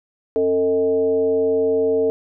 sine tone with frequency modulation, 450 Hz, A4, 39 cents sharp, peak -15 dBFS, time 0.36-2.1 s, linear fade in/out 0 ms, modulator 180 Hz, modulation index 0.6, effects none

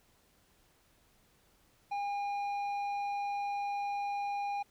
sine tone with tanh clipping, 810 Hz, G#5, 43 cents flat, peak -34 dBFS, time 1.91-4.63 s, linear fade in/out 10 ms, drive 8 dB, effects pink hiss -68 dBFS RMS until 4.7 s

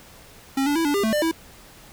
square tone with pitch steps, 270.8 / 289.4 / 329.6 / 289.7 / 400.9 / 220.3 / 597 / 326.9 Hz, C#4 / D4 / E4 / D4 / G4 / A3 / D5 / E4, -40 / -25 / 0 / -24 / +39 / +2 / +28 / -14 cents, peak -20 dBFS, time 0.57-1.314 s, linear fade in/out 5 ms, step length 93 ms, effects pink hiss -47 dBFS RMS until 1.92 s

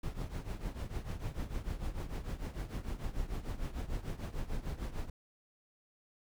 brown noise with tremolo, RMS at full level -35 dBFS, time 0.03-5.1 s, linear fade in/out 5 ms, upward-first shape triangle, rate 6.7 Hz, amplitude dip 85%, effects none

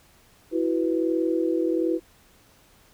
sine chord, E suspended second, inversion none, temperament just, 329.6 / 370.8 / 494.4 Hz, E4 / F#4 / B4, 0 / +4 / +2 cents, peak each -23 / -27 / -28 dBFS, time 0.51-2 s, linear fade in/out 50 ms, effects pink hiss -57 dBFS RMS until 2.93 s

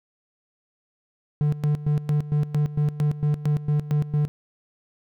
triangle tone with tremolo, 148.5 Hz, D3, 20 cents sharp, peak -16 dBFS, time 1.41-4.28 s, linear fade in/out 0 ms, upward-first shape square, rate 4.4 Hz, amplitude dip 80%, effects none

